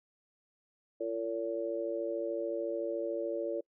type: harmonic tone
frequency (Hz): 113.7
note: A#2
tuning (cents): -43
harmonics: 3 / 4 / 5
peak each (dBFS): -37 / -37 / -35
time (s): 1-3.61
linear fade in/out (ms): 10
effects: noise-tail reverb RT60 0.1 s tail -25 dB re dry

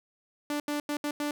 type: tone bursts at uneven times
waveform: sawtooth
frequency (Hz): 293.7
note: D4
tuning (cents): 0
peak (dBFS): -25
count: 5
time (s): 0.5-0.6 / 0.68-0.8 / 0.89-0.97 / 1.04-1.11 / 1.2-1.31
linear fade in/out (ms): 2
effects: none

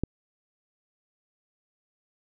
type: click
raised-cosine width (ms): 3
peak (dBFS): -13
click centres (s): 0.036
effects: none

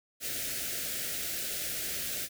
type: band-stop noise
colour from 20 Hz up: white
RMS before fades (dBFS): -35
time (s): 0.2-2.29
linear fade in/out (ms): 50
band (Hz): 700 to 1400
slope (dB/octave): 48
effects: none

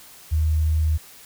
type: tone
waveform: sine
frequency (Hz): 78.1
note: D#2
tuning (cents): +7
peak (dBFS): -17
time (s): 0.31-0.98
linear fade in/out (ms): 20
effects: white hiss -46 dBFS RMS until 1.25 s

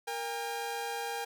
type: tone pair together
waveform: sawtooth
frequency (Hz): 466.8 / 805.3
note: A#4 / G5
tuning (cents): +2 / +46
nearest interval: major sixth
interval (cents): 944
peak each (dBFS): -35 / -32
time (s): 0.07-1.25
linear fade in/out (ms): 10
effects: none

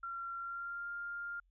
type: tone with pitch glide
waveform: sine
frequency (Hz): 1371 to 1400.6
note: F6 to F6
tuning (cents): -32 to +5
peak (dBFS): -39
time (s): 0.03-1.4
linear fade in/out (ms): 5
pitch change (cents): +37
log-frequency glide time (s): 0.36-0.89
effects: added 44 Hz sine -68 dBFS peak until 1.5 s

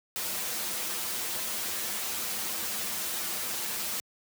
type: noise with comb filter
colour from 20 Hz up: white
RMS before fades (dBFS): -33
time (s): 0.16-4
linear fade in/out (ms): 0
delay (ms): 7.2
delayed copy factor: -1
effects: high-pass 100 Hz 12 dB/octave

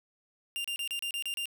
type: tone bursts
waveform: 45% pulse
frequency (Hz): 2794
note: F7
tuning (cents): 0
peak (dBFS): -32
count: 8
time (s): 0.56-1.456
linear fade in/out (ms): 0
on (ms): 84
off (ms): 32
effects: none

